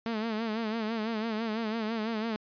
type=tone with vibrato; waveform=sawtooth; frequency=221.9 Hz; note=A3; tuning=15 cents sharp; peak=-26 dBFS; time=0.06-2.36 s; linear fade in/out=0 ms; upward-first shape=sine; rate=6 Hz; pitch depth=80 cents each way; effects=resampled to 11025 Hz